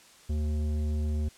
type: tone with tanh clipping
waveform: sine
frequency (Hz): 75.6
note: D#2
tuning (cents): -49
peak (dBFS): -28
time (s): 0.29-1.29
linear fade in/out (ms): 10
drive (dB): 12
effects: white hiss -55 dBFS RMS until 1.37 s + low-pass 9000 Hz 12 dB/octave